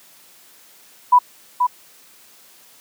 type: tone with echo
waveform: sine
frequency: 987.8 Hz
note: B5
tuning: in tune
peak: -7 dBFS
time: 1.12-1.19 s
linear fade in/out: 10 ms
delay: 480 ms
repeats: 1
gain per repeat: -6 dB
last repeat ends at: 1.67 s
effects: white hiss -49 dBFS RMS until 2.8 s + high-pass 150 Hz 12 dB/octave